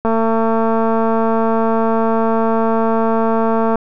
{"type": "click train", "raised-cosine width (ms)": 1, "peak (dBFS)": -4, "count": 835, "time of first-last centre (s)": [0.05, 3.757], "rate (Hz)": 225, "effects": []}